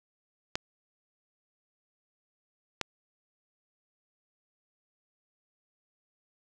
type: clicks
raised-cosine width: 0.2 ms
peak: -12 dBFS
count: 2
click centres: 0.555 / 2.813 s
effects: none